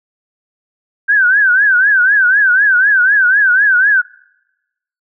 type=tone with vibrato; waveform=sine; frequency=1568 Hz; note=G6; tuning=in tune; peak=-7 dBFS; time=1.08-4.02 s; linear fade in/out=20 ms; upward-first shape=triangle; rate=4 Hz; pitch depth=170 cents each way; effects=noise-tail reverb RT60 1.0 s tail -26 dB re dry